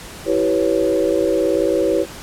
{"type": "chord", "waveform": "sine", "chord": "C# half-diminished seventh", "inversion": "first", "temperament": "equal with one note detuned", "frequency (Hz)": [329.6, 387.9, 493.9, 554.4], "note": ["E4", "G4", "B4", "C#5"], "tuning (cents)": [0, -18, 0, 0], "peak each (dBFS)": -20, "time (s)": [0.25, 2.06], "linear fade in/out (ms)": 50, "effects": ["pink hiss -35 dBFS RMS until 2.22 s", "low-pass 12000 Hz 12 dB/octave"]}